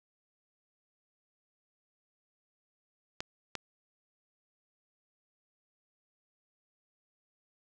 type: clicks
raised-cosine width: 0.2 ms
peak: -18 dBFS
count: 2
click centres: 3.205 / 3.553 s
effects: none